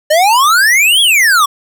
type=exponential two-way sweep; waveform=square; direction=up then down; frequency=590 to 3400 to 1102 Hz; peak=-7 dBFS; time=0.1-1.46 s; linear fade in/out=10 ms; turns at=1.01 s; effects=none